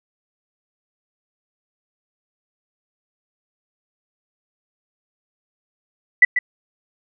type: tone with echo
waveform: sine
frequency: 1975.5 Hz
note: B6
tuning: in tune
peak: -5 dBFS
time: 6.22-6.25 s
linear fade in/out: 5 ms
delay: 140 ms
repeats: 1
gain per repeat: -10 dB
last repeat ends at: 6.39 s
effects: none